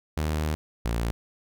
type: tone pair in turn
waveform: sawtooth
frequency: 77 / 57.56 Hz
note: D#2 / A#1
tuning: -17 / -21 cents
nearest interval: perfect fourth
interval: 504 cents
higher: first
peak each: -21 dBFS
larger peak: neither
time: 0.17-0.55 / 0.85-1.11 s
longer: first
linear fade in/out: 0 ms
effects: none